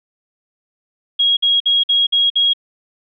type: tone bursts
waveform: sine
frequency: 3294 Hz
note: G#7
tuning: 15 cents flat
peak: -11 dBFS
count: 6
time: 1.19-2.535 s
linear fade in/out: 10 ms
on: 180 ms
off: 53 ms
effects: none